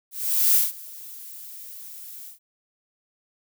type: noise with ADSR envelope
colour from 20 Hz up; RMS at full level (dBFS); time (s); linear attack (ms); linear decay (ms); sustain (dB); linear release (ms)
violet; -17; 0.11-2.39; 440; 170; -23; 120
effects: none